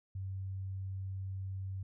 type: tone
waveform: sine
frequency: 95.7 Hz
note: G2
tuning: 41 cents flat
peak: -37 dBFS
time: 0.15-1.83 s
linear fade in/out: 5 ms
effects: none